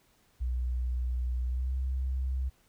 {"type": "tone with pitch glide", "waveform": "sine", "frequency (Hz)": [61.74, 65], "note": ["B1", "C2"], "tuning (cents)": [0, -11], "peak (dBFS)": -28, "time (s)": [0.4, 2.5], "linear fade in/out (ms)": 20, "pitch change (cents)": 89, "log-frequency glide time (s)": [1.47, 1.73], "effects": ["pink hiss -67 dBFS RMS until 2.68 s"]}